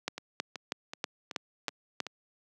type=two click trains; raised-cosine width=0.2 ms; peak=-21 / -13 dBFS; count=6 / 7; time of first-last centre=0.18-2.067 / 0.08-2.003 s; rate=2.65 / 3.12 Hz; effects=high-pass 200 Hz 12 dB/octave